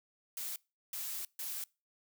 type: noise bursts at uneven times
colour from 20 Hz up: blue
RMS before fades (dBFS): -40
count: 3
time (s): 0.37-0.56 / 0.93-1.25 / 1.39-1.64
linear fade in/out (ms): 2
effects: noise-tail reverb RT60 0.3 s tail -25 dB re dry